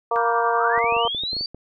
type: harmonic tone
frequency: 233.1 Hz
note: A#3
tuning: in tune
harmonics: 2 / 3 / 4 / 5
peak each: -24 / -24 / -24 / -24 dBFS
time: 0.11-1.08 s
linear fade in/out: 5 ms
type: chord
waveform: sine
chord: G dominant seventh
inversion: first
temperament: just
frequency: 980 / 1176 / 1411.2 / 1568 Hz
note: B5 / D6 / F6 / G6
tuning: -14 / +2 / +18 / 0 cents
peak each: -30 dBFS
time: 0.16-0.79 s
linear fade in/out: 0 ms
type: linear sweep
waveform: sine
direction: up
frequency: 1096 to 4699 Hz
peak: -24 dBFS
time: 0.57-1.46 s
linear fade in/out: 2 ms
type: clicks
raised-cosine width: 2 ms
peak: -24 dBFS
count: 11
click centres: 0.777 / 0.843 / 0.924 / 0.966 / 1.051 / 1.148 / 1.236 / 1.332 / 1.367 / 1.41 / 1.546 s
effects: none